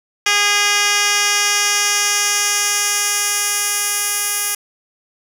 10% pulse tone with band-pass filter sweep, 410 Hz, G#4, 22 cents flat, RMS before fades -17 dBFS, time 0.26-4.55 s, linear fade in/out 5 ms, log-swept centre 4100 to 11000 Hz, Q 1.1, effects 7-bit

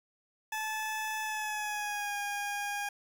20% pulse tone with pitch glide, 868 to 814.6 Hz, A5 to G#5, -24 to -34 cents, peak -28 dBFS, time 0.52-2.89 s, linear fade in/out 5 ms, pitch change -110 cents, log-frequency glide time 1.22-2.17 s, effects 9-bit

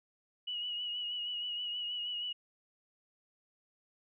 sine tone with vibrato, 2916 Hz, F#7, 26 cents flat, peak -35 dBFS, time 0.47-2.33 s, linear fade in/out 10 ms, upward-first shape sine, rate 6.3 Hz, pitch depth 33 cents each way, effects none

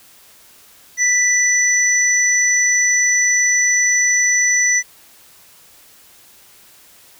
sine tone pair together, 1975.5 / 5954 Hz, B6 / F#8, 0 / +10 cents, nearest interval octave + perfect fifth, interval 1910 cents, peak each -15 dBFS, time 0.97-4.83 s, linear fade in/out 50 ms, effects white hiss -47 dBFS RMS until 7.19 s

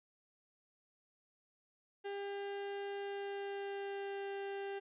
35% pulse tone with pitch glide, 400.4 to 396.3 Hz, G4 to G4, +37 to +19 cents, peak -38 dBFS, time 2.04-4.8 s, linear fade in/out 20 ms, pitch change -18 cents, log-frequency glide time 2.98-4.33 s, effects resampled to 8000 Hz

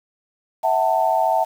sine tone cluster, 654 / 748 / 890 Hz, E5 / F#5 / A5, -14 / +19 / +20 cents, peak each -20 dBFS, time 0.63-1.45 s, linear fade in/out 20 ms, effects 7-bit

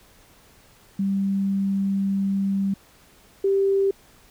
sine tone pair in turn, 196 / 392 Hz, G3 / G4, 0 / 0 cents, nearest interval octave, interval 1200 cents, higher second, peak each -20 / -17 dBFS, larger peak second, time 0.99-2.74 / 3.44-3.91 s, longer first, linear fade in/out 5 ms, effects pink hiss -54 dBFS RMS until 4.3 s

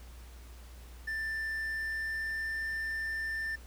triangle tone with pitch glide, 1775 to 1786.3 Hz, A6 to A6, +15 to +26 cents, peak -31 dBFS, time 1.07-3.56 s, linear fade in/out 10 ms, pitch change +11 cents, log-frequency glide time 1.52-2.62 s, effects added 60 Hz sine -47 dBFS peak until 3.66 s + pink hiss -57 dBFS RMS until 3.66 s

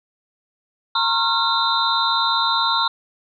sine tone cluster, 921 / 1080 / 1378 / 3676 / 4016 Hz, A#5 / C#6 / F6 / A#7 / B7, -21 / -45 / -24 / -25 / +28 cents, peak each -23 dBFS, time 0.95-2.88 s, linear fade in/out 5 ms, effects none

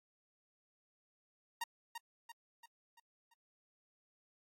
sawtooth tone with echo, 932.3 Hz, A#5, in tune, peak -33 dBFS, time 1.61-1.64 s, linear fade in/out 5 ms, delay 340 ms, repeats 5, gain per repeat -6 dB, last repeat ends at 3.34 s, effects AAC 48 kbps

